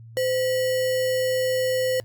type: tone with sample-and-hold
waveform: sine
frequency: 514 Hz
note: C5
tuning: 31 cents flat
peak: -20 dBFS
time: 0.17-2 s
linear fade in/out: 0 ms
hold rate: 2450 Hz
effects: added 114 Hz sine -41 dBFS peak until 2.04 s + Opus 48 kbps